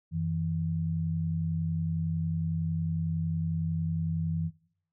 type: tone pair together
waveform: sine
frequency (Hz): 91.6 / 162.55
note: F#2 / E3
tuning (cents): -17 / -24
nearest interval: minor seventh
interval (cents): 993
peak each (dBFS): -33 / -29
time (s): 0.11-4.51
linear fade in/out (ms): 50
effects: noise-tail reverb RT60 0.6 s tail -18 dB re dry